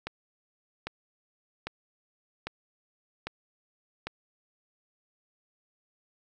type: click train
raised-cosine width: 0.3 ms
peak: -18 dBFS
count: 6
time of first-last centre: 0.07-4.07 s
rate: 1.25 Hz
effects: none